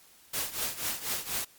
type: noise with tremolo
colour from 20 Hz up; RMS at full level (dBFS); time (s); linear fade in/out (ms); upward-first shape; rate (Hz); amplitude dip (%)
white; -30; 0.33-1.45; 10; triangle; 4.1; 85
effects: white hiss -58 dBFS RMS until 1.58 s + Opus 48 kbps